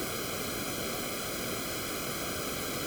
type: noise with comb filter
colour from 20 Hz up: pink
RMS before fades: -35 dBFS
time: 0-2.86 s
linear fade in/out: 0 ms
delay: 1.1 ms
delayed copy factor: -0.95
effects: none